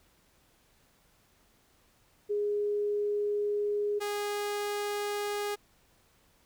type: tone pair in turn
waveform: sine / sawtooth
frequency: 413.4 / 411.8 Hz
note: G#4 / G#4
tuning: -8 / -15 cents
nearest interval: unison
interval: 7 cents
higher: first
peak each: -27 dBFS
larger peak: neither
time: 2.29-4 / 4-5.56 s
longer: first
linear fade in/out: 20 ms
effects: pink hiss -66 dBFS RMS until 6.45 s